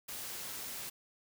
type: noise with amplitude modulation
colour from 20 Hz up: white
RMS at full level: -41 dBFS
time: 0.08-0.9 s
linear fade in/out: 10 ms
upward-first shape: sine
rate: 202 Hz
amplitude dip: 35%
effects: none